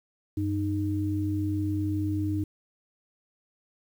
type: tone pair together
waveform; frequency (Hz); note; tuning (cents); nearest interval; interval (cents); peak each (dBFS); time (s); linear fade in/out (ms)
sine; 96.2 / 307.5; G2 / D#4; -32 / -20; octave + minor sixth; 2012; -28; 0.37-2.44; 5
effects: 9-bit